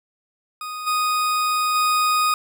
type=tone with level steps; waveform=40% pulse; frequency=1243 Hz; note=D#6; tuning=2 cents flat; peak=-28 / -18 / -16 dBFS; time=0.61-2.34 s; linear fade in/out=2 ms; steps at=0.86 / 1.74 s; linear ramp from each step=20 ms; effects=none

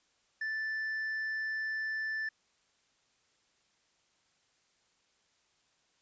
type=tone; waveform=triangle; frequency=1760 Hz; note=A6; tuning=in tune; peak=-31 dBFS; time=0.41-2.29 s; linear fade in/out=5 ms; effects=white hiss -72 dBFS RMS until 6.01 s + resampled to 16000 Hz

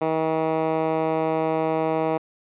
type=tone with band-pass filter; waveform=10% pulse; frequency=159.5 Hz; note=D#3; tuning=43 cents sharp; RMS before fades=-23 dBFS; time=0.01-2.18 s; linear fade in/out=10 ms; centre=560 Hz; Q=0.8; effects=resampled to 8000 Hz

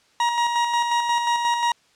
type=tone with tremolo; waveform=40% pulse; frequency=948 Hz; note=A#5; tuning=29 cents sharp; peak=-17 dBFS; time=0.2-1.72 s; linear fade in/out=2 ms; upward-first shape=square; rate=5.6 Hz; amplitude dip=40%; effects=white hiss -59 dBFS RMS until 1.95 s + low-pass 6000 Hz 12 dB/octave

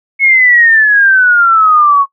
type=exponential sweep; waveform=sine; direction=down; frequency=2200 to 1100 Hz; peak=-4 dBFS; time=0.19-2.06 s; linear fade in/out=50 ms; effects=noise-tail reverb RT60 0.1 s tail -21 dB re dry

